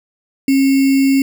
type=tone with sample-and-hold; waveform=sine; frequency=271.1 Hz; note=C#4; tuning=38 cents flat; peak=-9 dBFS; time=0.48-1.22 s; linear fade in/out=2 ms; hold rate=2450 Hz; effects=none